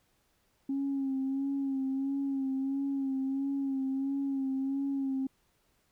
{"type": "tone with vibrato", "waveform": "sine", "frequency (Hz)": 271.6, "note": "C#4", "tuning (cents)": -35, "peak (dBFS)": -28, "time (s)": [0.69, 5.27], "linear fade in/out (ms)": 5, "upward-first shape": "sine", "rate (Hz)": 1.5, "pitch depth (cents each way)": 36, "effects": ["tanh soft clip ceiling -25 dBFS", "pink hiss -72 dBFS RMS until 5.91 s"]}